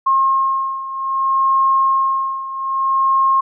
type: beating tone pair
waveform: sine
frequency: 1073 / 1073.62 Hz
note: C6 / C6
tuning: +43 / +44 cents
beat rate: 0.62 Hz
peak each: -15 / -19 dBFS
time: 0.06-3.41 s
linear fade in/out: 10 ms
effects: none